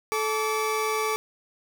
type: tone pair together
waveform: 30% pulse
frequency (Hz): 434.9 / 1153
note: A4 / D6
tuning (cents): -20 / -32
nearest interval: octave + perfect fourth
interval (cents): 1688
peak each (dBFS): -24 / -25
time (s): 0.12-1.16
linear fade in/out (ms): 0
effects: none